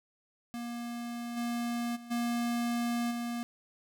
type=tone with level steps; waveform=square; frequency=237.3 Hz; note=A#3; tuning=31 cents sharp; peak=-37 / -32 / -46 / -30 / -34 dBFS; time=0.54-3.43 s; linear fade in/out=0 ms; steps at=1.36 / 1.95 / 2.1 / 3.1 s; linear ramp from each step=20 ms; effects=none